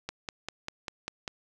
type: click train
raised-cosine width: 0.2 ms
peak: -17 dBFS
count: 7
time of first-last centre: 0.09-1.278 s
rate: 5.05 Hz
effects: none